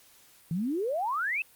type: exponential sweep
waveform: sine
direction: up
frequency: 155.56 to 2701 Hz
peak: -27 dBFS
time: 0.51-1.42 s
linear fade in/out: 2 ms
effects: white hiss -58 dBFS RMS until 1.55 s + Opus 48 kbps